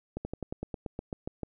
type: slowing click train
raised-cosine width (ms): 2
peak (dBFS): -21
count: 12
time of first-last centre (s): 0.17-1.433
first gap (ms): 80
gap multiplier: 1.07
effects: none